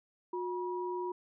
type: tone pair together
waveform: sine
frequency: 360.8 / 965 Hz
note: F#4 / B5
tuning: -44 / -40 cents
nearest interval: octave + perfect fourth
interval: 1704 cents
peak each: -35 / -38 dBFS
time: 0.33-1.12 s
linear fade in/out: 5 ms
effects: none